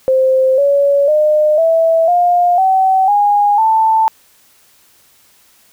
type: tone with pitch steps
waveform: sine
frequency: 523.3 / 564.1 / 608.1 / 655.5 / 706.6 / 761.7 / 821.1 / 885.2 Hz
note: C5 / C#5 / D#5 / E5 / F5 / G5 / G#5 / A5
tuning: 0 / +30 / -40 / -10 / +20 / -50 / -20 / +10 cents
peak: -8 dBFS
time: 0.08-4.08 s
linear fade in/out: 0 ms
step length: 500 ms
effects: white hiss -50 dBFS RMS until 5.72 s